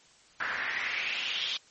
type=noise with band-pass filter sweep; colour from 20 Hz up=pink; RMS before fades=-33 dBFS; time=0.4-1.57 s; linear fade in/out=2 ms; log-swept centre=1500 to 3600 Hz; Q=4.3; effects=white hiss -59 dBFS RMS until 1.7 s + MP3 32 kbps